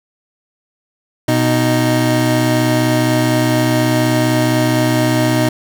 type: tone pair together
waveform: 25% pulse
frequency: 123.47 / 311.1 Hz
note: B2 / D#4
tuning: 0 / 0 cents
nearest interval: octave + major third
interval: 1600 cents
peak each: -11 dBFS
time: 1.28-5.49 s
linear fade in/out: 5 ms
effects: none